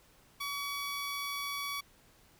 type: tone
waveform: 15% pulse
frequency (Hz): 1134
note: C#6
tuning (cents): +39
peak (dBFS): -29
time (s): 0.4-1.81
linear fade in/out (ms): 10
effects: pink hiss -63 dBFS RMS until 2.39 s